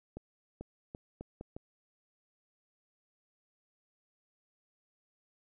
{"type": "accelerating click train", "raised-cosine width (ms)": 2, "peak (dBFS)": -29, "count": 6, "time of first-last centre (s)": [0.17, 1.565], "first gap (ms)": 440, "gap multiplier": 0.77, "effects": []}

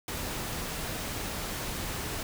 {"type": "noise", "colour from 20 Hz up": "pink", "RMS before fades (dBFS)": -35, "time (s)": [0.08, 2.23], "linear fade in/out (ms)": 2, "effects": []}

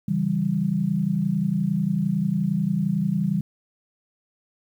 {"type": "chord", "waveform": "sine", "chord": "C# diminished", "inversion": "none", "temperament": "equal", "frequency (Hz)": [138.59, 164.81, 196], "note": ["C#3", "E3", "G3"], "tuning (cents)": [0, 0, 0], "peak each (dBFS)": [-29, -24, -23], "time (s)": [0.08, 3.41], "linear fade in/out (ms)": 5, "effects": ["9-bit"]}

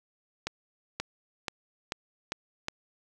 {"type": "accelerating click train", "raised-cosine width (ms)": 0.2, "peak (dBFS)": -14, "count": 6, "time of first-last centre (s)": [0.47, 2.684], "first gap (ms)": 530, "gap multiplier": 0.91, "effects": []}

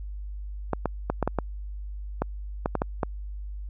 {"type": "clicks", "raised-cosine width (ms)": 1, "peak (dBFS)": -10, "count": 11, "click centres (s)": [0.733, 0.857, 1.1, 1.227, 1.276, 1.387, 2.22, 2.659, 2.753, 2.819, 3.032], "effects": ["added 50 Hz sine -33 dBFS peak until 3.69 s"]}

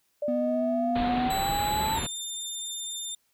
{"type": "exponential sweep", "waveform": "sine", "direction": "up", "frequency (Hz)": [585, 900], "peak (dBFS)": -26, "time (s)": [0.22, 1.99], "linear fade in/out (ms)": 5}
{"type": "tone with vibrato", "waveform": "triangle", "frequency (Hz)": 246.9, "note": "B3", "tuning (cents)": 0, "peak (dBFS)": -25, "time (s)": [0.28, 1.28], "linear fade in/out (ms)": 2, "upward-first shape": "sine", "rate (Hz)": 15, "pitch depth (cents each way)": 9}
{"type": "low-pass noise", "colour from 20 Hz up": "pink", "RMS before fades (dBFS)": -33, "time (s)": [0.95, 2.07], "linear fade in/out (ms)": 10, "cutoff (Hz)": 4200, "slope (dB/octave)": 96}
{"type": "tone with pitch glide", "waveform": "20% pulse", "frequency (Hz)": [3953, 3604], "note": ["B7", "A7"], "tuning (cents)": [1, 41], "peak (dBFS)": -27, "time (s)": [1.3, 3.15], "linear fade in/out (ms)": 5, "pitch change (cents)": -160, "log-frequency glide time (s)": [1.94, 1.99]}
{"effects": ["white hiss -71 dBFS RMS until 3.33 s"]}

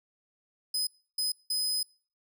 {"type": "tone bursts at uneven times", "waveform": "sawtooth", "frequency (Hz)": 5030, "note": "D#8", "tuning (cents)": 18, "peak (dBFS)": -25, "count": 3, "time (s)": [[0.74, 0.87], [1.18, 1.32], [1.5, 1.83]], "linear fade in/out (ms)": 5, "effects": ["noise-tail reverb RT60 0.4 s tail -23 dB re dry"]}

